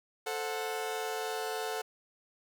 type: chord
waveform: sawtooth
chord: F# diminished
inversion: first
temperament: equal with one note detuned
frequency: 440 / 523.3 / 733.2 Hz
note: A4 / C5 / F#5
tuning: 0 / 0 / -16 cents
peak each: -32 / -38 / -34 dBFS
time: 0.26-1.82 s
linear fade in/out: 10 ms
effects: none